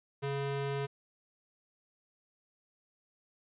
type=ring-modulated tone; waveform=square; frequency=278.9 Hz; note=C#4; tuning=11 cents sharp; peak=-30 dBFS; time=0.22-0.87 s; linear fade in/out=20 ms; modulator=142 Hz; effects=resampled to 8000 Hz